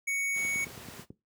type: tone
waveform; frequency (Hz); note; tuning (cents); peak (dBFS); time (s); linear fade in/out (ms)
square; 2229; C#7; +9; -29; 0.07-0.65; 10
type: noise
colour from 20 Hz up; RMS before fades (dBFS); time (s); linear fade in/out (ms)
pink; -46; 0.33-1.06; 50
type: click train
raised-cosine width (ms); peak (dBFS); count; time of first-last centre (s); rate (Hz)
3; -30; 7; 0.45-1.104; 9.17
effects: noise-tail reverb RT60 0.2 s tail -17 dB re dry + high-pass 100 Hz 12 dB/octave